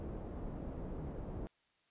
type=low-pass noise; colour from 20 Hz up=pink; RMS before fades=-43 dBFS; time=0-1.47 s; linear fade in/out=0 ms; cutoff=540 Hz; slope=12 dB/octave; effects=white hiss -75 dBFS RMS until 1.9 s + resampled to 8000 Hz